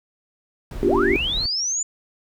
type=noise; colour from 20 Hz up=brown; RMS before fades=-30 dBFS; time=0.71-1.46 s; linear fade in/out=2 ms
type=chord; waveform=sine; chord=G dominant seventh; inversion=first; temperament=just; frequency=245 / 294 / 352.8 / 392 Hz; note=B3 / D4 / F4 / G4; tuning=-14 / +2 / +18 / 0 cents; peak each=-26 / -25 / -21 / -20 dBFS; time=0.83-1.16 s; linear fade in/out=0 ms
type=linear sweep; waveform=sine; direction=up; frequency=262.8 to 7100 Hz; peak=-21 dBFS; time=0.86-1.83 s; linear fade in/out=5 ms
effects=none